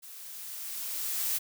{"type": "noise with level ramp", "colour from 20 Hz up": "blue", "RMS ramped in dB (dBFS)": [-47, -29], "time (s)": [0.02, 1.39], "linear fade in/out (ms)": 20, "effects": []}